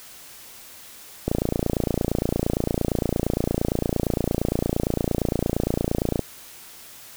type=click train; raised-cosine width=2 ms; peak=-8 dBFS; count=142; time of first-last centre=1.28-6.193 s; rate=28.7 Hz; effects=white hiss -44 dBFS RMS until 7.16 s